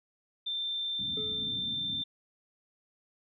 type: tone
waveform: sine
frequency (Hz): 3571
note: A7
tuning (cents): +25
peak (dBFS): -31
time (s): 0.46-2.04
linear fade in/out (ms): 10
type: low-pass noise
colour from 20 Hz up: white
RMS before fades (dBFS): -43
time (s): 0.99-2.02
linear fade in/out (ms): 0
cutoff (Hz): 290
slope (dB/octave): 96
type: tone with exponential decay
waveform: triangle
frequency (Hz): 430.4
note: A4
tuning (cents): -38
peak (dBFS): -35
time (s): 1.17-1.96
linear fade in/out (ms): 2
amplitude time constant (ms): 170
effects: high-pass 100 Hz 12 dB/octave